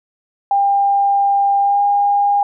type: tone with pitch glide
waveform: sine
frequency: 799 to 810.2 Hz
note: G5 to G#5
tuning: +33 to -43 cents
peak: -11 dBFS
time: 0.51-2.43 s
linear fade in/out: 2 ms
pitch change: +24 cents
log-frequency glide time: 1.6-1.82 s
effects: none